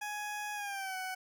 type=tone with pitch glide; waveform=20% pulse; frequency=835 to 748.2 Hz; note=G#5 to F#5; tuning=+9 to +19 cents; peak=-32 dBFS; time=0.01-1.15 s; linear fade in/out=10 ms; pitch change=-190 cents; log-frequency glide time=0.54-0.97 s; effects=none